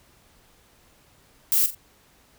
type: noise with echo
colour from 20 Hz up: violet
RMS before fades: -20 dBFS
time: 1.52-1.66 s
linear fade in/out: 0 ms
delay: 44 ms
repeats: 2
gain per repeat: -11 dB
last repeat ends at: 1.748 s
effects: pink hiss -58 dBFS RMS until 2.38 s